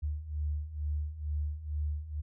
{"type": "beating tone pair", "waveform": "sine", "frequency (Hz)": [73.42, 75.62], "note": ["D2", "D#2"], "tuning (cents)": [0, -49], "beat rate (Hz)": 2.2, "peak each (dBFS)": [-37, -33], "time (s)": [0.02, 2.22], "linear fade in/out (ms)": 20, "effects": []}